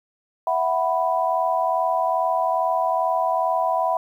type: chord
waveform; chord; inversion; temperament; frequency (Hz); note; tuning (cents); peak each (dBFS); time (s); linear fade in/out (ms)
sine; E suspended second; none; just; 659.3 / 741.7 / 988.9; E5 / F#5 / B5; 0 / +4 / +2; -23; 0.47-3.97; 2
effects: 9-bit